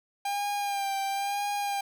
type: tone with vibrato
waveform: 45% pulse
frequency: 800 Hz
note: G5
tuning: 35 cents sharp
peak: -28 dBFS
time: 0.25-1.81 s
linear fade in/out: 5 ms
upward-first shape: sine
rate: 1 Hz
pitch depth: 34 cents each way
effects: none

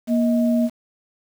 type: tone pair together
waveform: sine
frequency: 236.7 / 631.9 Hz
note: A#3 / D#5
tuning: +27 / +27 cents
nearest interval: octave + perfect fourth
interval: 1700 cents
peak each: -16 / -24 dBFS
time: 0.07-0.7 s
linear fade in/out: 50 ms
effects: 7-bit

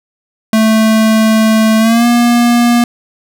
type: tone with pitch glide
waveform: square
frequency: 220 to 238.5 Hz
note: A3 to A#3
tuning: 0 to +40 cents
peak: -7 dBFS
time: 0.53-2.84 s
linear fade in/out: 2 ms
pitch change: +140 cents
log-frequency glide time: 1.79-2.06 s
effects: none

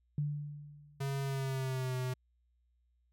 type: tone with exponential decay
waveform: sine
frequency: 146.83 Hz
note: D3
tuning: in tune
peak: -29 dBFS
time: 0.18-1.24 s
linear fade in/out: 2 ms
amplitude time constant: 230 ms
type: tone with pitch glide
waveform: square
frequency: 137.6 to 127.65 Hz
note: C#3 to C3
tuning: -12 to -42 cents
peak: -34 dBFS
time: 1-2.14 s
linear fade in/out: 10 ms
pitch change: -130 cents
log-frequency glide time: 1.23-1.96 s
effects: added 60 Hz sine -70 dBFS peak until 3.12 s

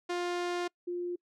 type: tone pair in turn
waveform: sawtooth / sine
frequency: 352.3 / 352.3 Hz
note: F4 / F4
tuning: +15 / +15 cents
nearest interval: unison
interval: 0 cents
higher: neither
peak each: -27 / -32 dBFS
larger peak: first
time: 0.09-0.68 / 0.87-1.16 s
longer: first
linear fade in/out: 10 ms
effects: noise-tail reverb RT60 0.1 s tail -26 dB re dry + low-pass 6000 Hz 12 dB/octave

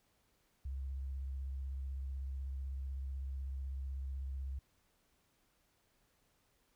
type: tone with vibrato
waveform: sine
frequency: 67.1 Hz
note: C2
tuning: 44 cents sharp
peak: -38 dBFS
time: 0.65-4.59 s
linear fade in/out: 5 ms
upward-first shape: sine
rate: 16 Hz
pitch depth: 38 cents each way
effects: pink hiss -75 dBFS RMS until 6.75 s

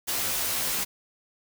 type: noise with comb filter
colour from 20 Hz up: white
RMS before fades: -28 dBFS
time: 0.07-0.85 s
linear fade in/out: 20 ms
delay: 14 ms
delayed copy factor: -0.95
effects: none

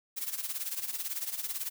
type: noise with tremolo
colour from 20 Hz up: blue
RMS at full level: -33 dBFS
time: 0.16-1.7 s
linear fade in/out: 20 ms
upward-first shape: sine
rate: 18 Hz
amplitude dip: 75%
effects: none

